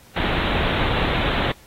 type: low-pass noise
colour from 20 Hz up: pink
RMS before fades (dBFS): -22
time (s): 0.16-1.52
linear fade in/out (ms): 5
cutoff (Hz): 3900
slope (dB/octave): 96
effects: pink hiss -50 dBFS RMS until 1.66 s + AAC 48 kbps